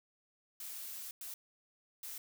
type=noise bursts at uneven times; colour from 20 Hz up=blue; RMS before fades=-45 dBFS; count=3; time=0.6-1.11 / 1.21-1.34 / 2.03-2.18 s; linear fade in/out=2 ms; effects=none